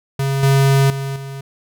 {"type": "tone with level steps", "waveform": "square", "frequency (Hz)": 136.8, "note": "C#3", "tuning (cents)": -23, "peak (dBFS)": [-17, -11, -22, -28], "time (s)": [0.19, 1.41], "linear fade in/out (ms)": 5, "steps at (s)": [0.43, 0.9, 1.16], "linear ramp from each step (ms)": 2, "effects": []}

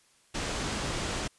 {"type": "low-pass noise", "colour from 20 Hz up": "pink", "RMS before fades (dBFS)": -33, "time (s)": [0.34, 1.28], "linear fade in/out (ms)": 10, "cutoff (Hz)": 8500, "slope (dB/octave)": 24, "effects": ["white hiss -64 dBFS RMS until 1.38 s", "resampled to 24000 Hz"]}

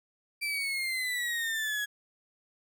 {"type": "exponential sweep", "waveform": "35% pulse", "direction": "down", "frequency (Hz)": [2349, 1661.2], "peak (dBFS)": -28, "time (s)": [0.41, 1.86], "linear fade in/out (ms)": 20, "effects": []}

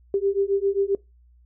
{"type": "beating tone pair", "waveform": "sine", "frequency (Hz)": [392, 399.5], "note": ["G4", "G4"], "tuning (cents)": [0, 33], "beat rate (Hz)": 7.5, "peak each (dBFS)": -23, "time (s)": [0.14, 0.95], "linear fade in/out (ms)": 2, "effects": ["noise-tail reverb RT60 0.2 s tail -22 dB re dry", "added 60 Hz sine -52 dBFS peak until 1.45 s"]}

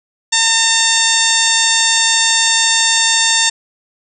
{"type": "harmonic tone", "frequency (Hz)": 906, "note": "A#5", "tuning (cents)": -50, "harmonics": [1, 2, 3, 4, 5, 6, 7, 8, 9], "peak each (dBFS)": [-22, -18, -22, -16, -21, -21, -21, -17, -22], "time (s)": [0.32, 3.5], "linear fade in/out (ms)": 10, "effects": []}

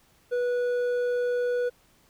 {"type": "tone with hard clipping", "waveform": "sine", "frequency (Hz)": 489.4, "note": "B4", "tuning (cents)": -16, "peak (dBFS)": -25, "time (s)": [0.31, 1.7], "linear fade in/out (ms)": 20, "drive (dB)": 5, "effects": ["pink hiss -62 dBFS RMS until 2.09 s"]}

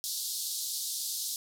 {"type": "band-pass noise", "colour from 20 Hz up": "pink", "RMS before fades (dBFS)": -35, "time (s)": [0.04, 1.36], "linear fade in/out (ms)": 0, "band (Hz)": [3800, 15000], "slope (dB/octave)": 48, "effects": []}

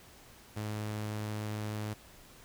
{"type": "tone", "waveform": "sawtooth", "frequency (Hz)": 106.4, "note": "G#2", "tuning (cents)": 42, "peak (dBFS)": -31, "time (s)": [0.56, 1.94], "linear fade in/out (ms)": 10, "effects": ["pink hiss -56 dBFS RMS until 2.44 s"]}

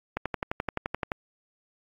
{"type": "click train", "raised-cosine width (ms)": 0.5, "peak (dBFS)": -13, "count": 12, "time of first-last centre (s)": [0.17, 1.118], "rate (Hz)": 11.6, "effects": ["AAC 48 kbps"]}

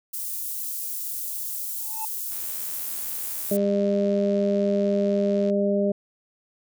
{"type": "high-pass noise", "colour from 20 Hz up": "white", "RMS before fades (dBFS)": -31, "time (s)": [0.13, 3.57], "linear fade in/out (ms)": 10, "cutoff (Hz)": 10000, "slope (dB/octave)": 12}
{"type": "tone with exponential growth", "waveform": "triangle", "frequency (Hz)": 880, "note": "A5", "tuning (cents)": 0, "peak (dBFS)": -26, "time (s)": [1.76, 2.05], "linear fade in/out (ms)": 2, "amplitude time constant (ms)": 61}
{"type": "click train", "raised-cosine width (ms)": 0.2, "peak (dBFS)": -27, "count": 268, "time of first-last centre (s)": [2.32, 5.499], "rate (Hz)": 84}
{"type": "harmonic tone", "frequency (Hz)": 201.1, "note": "G3", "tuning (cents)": 44, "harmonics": [1, 2, 3], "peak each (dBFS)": [-23, -25, -24], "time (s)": [3.51, 5.92], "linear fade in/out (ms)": 5}
{"effects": []}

